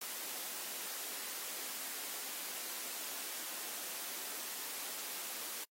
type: high-pass noise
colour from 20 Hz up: white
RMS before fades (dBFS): -43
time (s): 0.01-5.64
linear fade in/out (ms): 5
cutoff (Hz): 230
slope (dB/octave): 24
effects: noise-tail reverb RT60 0.1 s tail -26 dB re dry + AAC 48 kbps